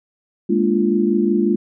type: chord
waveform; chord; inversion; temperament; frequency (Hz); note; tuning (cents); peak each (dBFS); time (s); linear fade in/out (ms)
sine; Bb dominant seventh; third; equal with one note detuned; 207.7 / 233.1 / 293.7 / 346.8; Ab3 / Bb3 / D4 / F4; 0 / 0 / 0 / -12; -18 / -21 / -23 / -18; 0.49-1.56; 10
effects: none